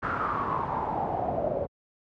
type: noise with low-pass filter sweep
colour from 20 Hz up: pink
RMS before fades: -29 dBFS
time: 0.02-1.67 s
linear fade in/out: 20 ms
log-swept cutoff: 1400 to 570 Hz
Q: 6.7
effects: high-pass 80 Hz 12 dB/octave